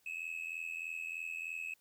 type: tone with amplitude modulation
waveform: triangle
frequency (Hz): 2578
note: E7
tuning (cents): -39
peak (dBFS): -33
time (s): 0.06-1.74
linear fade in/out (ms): 5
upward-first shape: sine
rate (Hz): 83.2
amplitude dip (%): 85
effects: tanh soft clip ceiling -29 dBFS + white hiss -72 dBFS RMS until 1.8 s